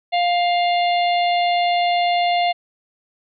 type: harmonic tone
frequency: 702 Hz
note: F5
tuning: 9 cents sharp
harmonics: 1 / 3 / 4 / 5 / 6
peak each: -16 / -26 / -28 / -30 / -32 dBFS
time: 0.12-2.53 s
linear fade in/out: 20 ms
effects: none